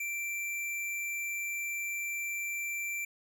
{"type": "tone", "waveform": "square", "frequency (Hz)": 2349, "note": "D7", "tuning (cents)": 0, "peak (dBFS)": -34, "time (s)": [0, 3.05], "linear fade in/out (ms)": 5, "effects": []}